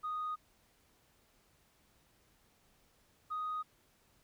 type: tone pair in turn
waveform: sine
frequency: 1241 / 1246.5 Hz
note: D#6 / D#6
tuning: -5 / +3 cents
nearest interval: unison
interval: 8 cents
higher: second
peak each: -34 / -34 dBFS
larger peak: neither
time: 0.03-0.36 / 3.3-3.63 s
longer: neither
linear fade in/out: 20 ms
effects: tanh soft clip ceiling -32 dBFS + pink hiss -70 dBFS RMS until 4.23 s